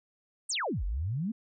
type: exponential two-way sweep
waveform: sine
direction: down then up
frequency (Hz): 9530 to 42.75 to 238.2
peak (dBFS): -29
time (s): 0.49-1.32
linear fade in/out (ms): 10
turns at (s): 0.84
effects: none